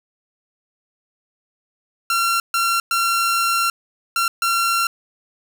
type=tone bursts at uneven times; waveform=sawtooth; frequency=1367 Hz; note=F6; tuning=37 cents flat; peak=-13 dBFS; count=5; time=2.1-2.4 / 2.54-2.8 / 2.91-3.7 / 4.16-4.28 / 4.42-4.87 s; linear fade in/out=2 ms; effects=7-bit